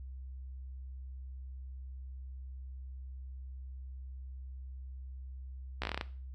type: slowing click train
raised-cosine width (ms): 0.3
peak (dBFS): -18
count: 9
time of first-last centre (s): 5.82-6.011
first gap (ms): 15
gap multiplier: 1.13
effects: noise-tail reverb RT60 0.4 s tail -17 dB re dry + added 65 Hz sine -42 dBFS peak until 6.34 s